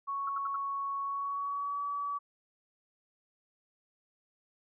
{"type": "tone with pitch glide", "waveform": "sine", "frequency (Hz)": [1110, 1143.2], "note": ["C#6", "D6"], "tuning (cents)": [2, -47], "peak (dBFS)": -32, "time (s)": [0.07, 2.19], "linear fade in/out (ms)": 20, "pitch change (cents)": 51, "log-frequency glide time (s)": [1.03, 1.83]}
{"type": "tone bursts", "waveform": "sine", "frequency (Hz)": 1324, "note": "E6", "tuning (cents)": 7, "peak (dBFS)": -34, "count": 4, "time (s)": [0.27, 0.562], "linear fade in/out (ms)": 5, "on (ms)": 22, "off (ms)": 68}
{"effects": []}